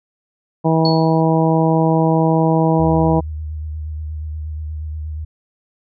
harmonic tone, 161.4 Hz, E3, 36 cents flat, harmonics 1 / 2 / 3 / 4 / 5 / 6, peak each -15 / -18 / -20 / -21 / -22 / -23 dBFS, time 0.64-3.21 s, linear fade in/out 20 ms
sine tone with exponential decay, 4391 Hz, C#8, 17 cents flat, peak -17 dBFS, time 0.85-1.21 s, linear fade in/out 2 ms, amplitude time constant 78 ms
sine tone with vibrato, 77.1 Hz, D#2, 15 cents flat, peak -23 dBFS, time 2.79-5.25 s, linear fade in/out 10 ms, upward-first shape sine, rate 8.4 Hz, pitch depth 35 cents each way
effects none

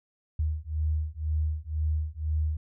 sine beating tone pair, 76.4 / 78.4 Hz, D#2 / D#2, -31 / +14 cents, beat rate 2 Hz, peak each -29 dBFS, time 0.39-2.57 s, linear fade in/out 5 ms, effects none

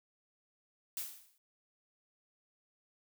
blue noise with exponential decay, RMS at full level -36 dBFS, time 0.97-1.38 s, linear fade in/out 2 ms, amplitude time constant 88 ms, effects none

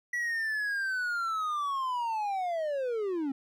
triangle linear sweep, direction down, 1950 to 261.6 Hz, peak -27 dBFS, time 0.13-3.32 s, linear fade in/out 5 ms, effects none

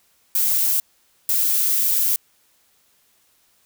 violet noise bursts at uneven times, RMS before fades -19 dBFS, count 2, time 0.35-0.8 / 1.29-2.16 s, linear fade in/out 2 ms, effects white hiss -61 dBFS RMS until 3.65 s

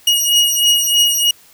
sawtooth beating tone pair, 2884 / 2887.2 Hz, F#7 / F#7, -45 / -43 cents, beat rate 3.2 Hz, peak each -11 dBFS, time 0.07-1.31 s, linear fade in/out 5 ms, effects white hiss -47 dBFS RMS until 1.53 s

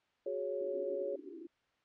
sine chord, F# suspended second, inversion none, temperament just, 370 / 416.2 / 555 Hz, F#4 / G#4 / C#5, 0 / +4 / +2 cents, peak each -41 / -40 / -37 dBFS, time 0.26-1.16 s, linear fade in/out 5 ms
white band-pass noise, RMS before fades -49 dBFS, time 0.61-1.47 s, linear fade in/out 2 ms, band 270 to 390 Hz, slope 96 dB/octave
effects white hiss -75 dBFS RMS until 1.84 s + low-pass 3000 Hz 12 dB/octave

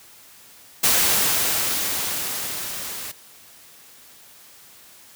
white noise with level ramp, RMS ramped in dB -17 to -33 dBFS, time 0.83-3.12 s, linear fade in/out 10 ms, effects white hiss -48 dBFS RMS until 5.15 s + high-pass 60 Hz 12 dB/octave

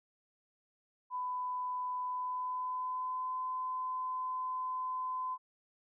sine tone with pitch glide, 1000 to 1020.4 Hz, B5 to C6, +21 to -44 cents, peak -34 dBFS, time 1.1-5.38 s, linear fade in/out 50 ms, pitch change +35 cents, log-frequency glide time 2.05-3.36 s, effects none

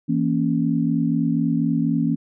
sine chord, A# diminished, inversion second, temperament equal, 164.81 / 233.1 / 277.2 Hz, E3 / A#3 / C#4, 0 / 0 / 0 cents, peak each -22 / -22 / -22 dBFS, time 0.08-2.16 s, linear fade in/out 20 ms, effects none

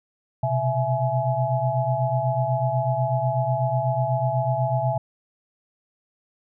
sine tone cluster, 124.3 / 132.4 / 662 / 845 Hz, B2 / C3 / E5 / G#5, +12 / +21 / +7 / +30 cents, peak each -26 / -25 / -25 / -27 dBFS, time 0.43-4.98 s, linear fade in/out 5 ms, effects none

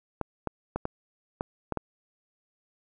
clicks, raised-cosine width 1 ms, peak -15 dBFS, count 7, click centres 0.213 / 0.473 / 0.76 / 0.854 / 1.409 / 1.723 / 1.773 s, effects none

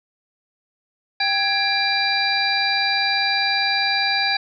harmonic tone with a mistuned harmonic, 790 Hz, G5, 13 cents sharp, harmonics 1 / 2 / 3 / 5 / 6, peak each -24 / -24 / -24 / -24 / -24 dBFS, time 1.2-4.37 s, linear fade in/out 5 ms, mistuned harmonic 2, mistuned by +91 cents, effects none

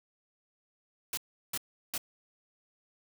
white noise bursts, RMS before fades -34 dBFS, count 3, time 1.13-1.979 s, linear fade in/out 2 ms, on 43 ms, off 360 ms, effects none

